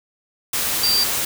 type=tone in noise; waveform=sine; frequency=4699 Hz; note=D8; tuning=in tune; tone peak=-16 dBFS; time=0.83-1.04 s; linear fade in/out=5 ms; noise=white; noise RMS=-22 dBFS; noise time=0.53-1.25 s; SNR=+3 dB; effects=none